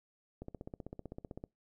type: click train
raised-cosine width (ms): 2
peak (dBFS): -30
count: 17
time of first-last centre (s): 0.42-1.439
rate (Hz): 15.7
effects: noise-tail reverb RT60 0.2 s tail -25 dB re dry